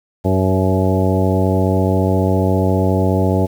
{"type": "harmonic tone with a mistuned harmonic", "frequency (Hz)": 94.5, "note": "F#2", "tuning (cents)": 37, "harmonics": [1, 2, 3, 4, 5, 6, 7, 9], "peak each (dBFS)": [-16, -19, -21, -22, -23, -24, -24, -26], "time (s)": [0.24, 3.47], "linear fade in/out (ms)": 20, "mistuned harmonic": 6, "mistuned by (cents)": -15, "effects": ["7-bit"]}